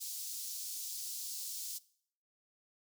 pink high-pass noise, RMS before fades -42 dBFS, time 0-1.79 s, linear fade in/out 20 ms, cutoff 4700 Hz, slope 24 dB/octave, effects noise-tail reverb RT60 0.6 s tail -20 dB re dry

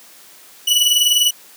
sawtooth tone pair together, 2939 / 2959 Hz, F#7 / F#7, -12 / -1 cents, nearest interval unison, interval 11 cents, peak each -12 dBFS, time 0.67-1.31 s, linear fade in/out 10 ms, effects white hiss -44 dBFS RMS until 1.56 s + high-pass 200 Hz 12 dB/octave

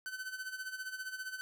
45% pulse tone with tremolo, 1521 Hz, F#6, 47 cents sharp, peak -37 dBFS, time 0.06-1.41 s, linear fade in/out 0 ms, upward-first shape sine, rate 15 Hz, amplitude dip 70%, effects none

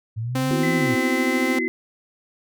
sine linear two-way sweep, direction up then down, 107.3 to 170.6 to 107.3 Hz, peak -24 dBFS, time 0.16-0.96 s, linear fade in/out 20 ms, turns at 0.75 s
sawtooth tone, 260.3 Hz, C4, 9 cents flat, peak -18 dBFS, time 0.35-1.59 s, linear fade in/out 5 ms
sine chord, B suspended fourth, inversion none, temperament equal, 246.9 / 329.6 / 370 Hz, B3 / E4 / F#4, 0 / 0 / 0 cents, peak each -27 dBFS, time 0.51-1.68 s, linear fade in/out 0 ms
sine tone with pitch glide, 2019 to 2045 Hz, B6 to C7, +38 to -40 cents, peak -25 dBFS, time 0.63-1.68 s, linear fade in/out 5 ms, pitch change +22 cents, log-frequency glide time 0.81-1.48 s
effects none

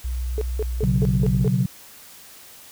sine tone with pitch glide, 61.74 to 57.61 Hz, B1 to A#1, 0 to -20 cents, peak -23 dBFS, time 0.04-1.46 s, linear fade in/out 10 ms, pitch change -120 cents, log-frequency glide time 0.57-1.33 s
sine tone bursts, 430 Hz, A4, 40 cents flat, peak -22 dBFS, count 6, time 0.38-1.478 s, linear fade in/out 0 ms, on 33 ms, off 180 ms
sine chord, B suspended second, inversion none, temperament just, 123.47 / 138.9 / 185.21 Hz, B2 / C#3 / F#3, 0 / +4 / +2 cents, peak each -21 dBFS, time 0.83-1.66 s, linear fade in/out 5 ms
effects tanh soft clip ceiling -9 dBFS + white hiss -45 dBFS RMS until 2.71 s

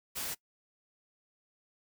white noise, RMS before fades -37 dBFS, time 0.15-0.35 s, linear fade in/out 20 ms, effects noise-tail reverb RT60 0.1 s tail -22 dB re dry

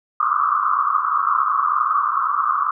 pink band-pass noise, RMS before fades -19 dBFS, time 0.2-2.71 s, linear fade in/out 5 ms, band 1100 to 1300 Hz, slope 96 dB/octave, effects none

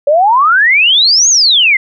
sine exponential two-way sweep, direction up then down, 554.4 to 6760 to 2019 Hz, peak -5 dBFS, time 0.07-1.77 s, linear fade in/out 5 ms, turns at 1.29 s, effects none

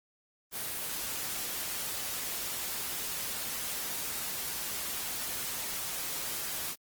white noise, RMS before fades -36 dBFS, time 0.51-6.76 s, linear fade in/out 50 ms, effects Opus 24 kbps

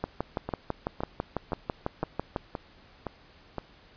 two click trains, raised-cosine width 1 ms, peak -18 / -14 dBFS, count 7 / 15, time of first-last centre 0.49-3.583 / 0.04-2.362 s, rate 1.94 / 6.03 Hz, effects pink hiss -56 dBFS RMS until 3.96 s + resampled to 11025 Hz

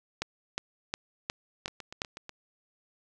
two click trains, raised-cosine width 0.2 ms, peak -13 / -24 dBFS, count 6 / 6, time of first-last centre 0.22-2.019 / 1.68-2.293 s, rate 2.78 / 8.15 Hz, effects none

